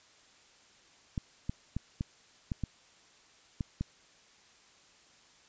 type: clicks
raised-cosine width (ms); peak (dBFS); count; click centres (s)
5; -20; 8; 1.178 / 1.495 / 1.766 / 2.009 / 2.518 / 2.637 / 3.608 / 3.81
effects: white hiss -61 dBFS RMS until 5.48 s + resampled to 16000 Hz